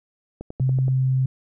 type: click train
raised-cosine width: 2 ms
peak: -20 dBFS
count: 6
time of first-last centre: 0.41-0.882 s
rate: 10.6 Hz
type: tone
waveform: sine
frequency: 130.81 Hz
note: C3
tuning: in tune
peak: -17 dBFS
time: 0.6-1.26 s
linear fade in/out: 5 ms
effects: none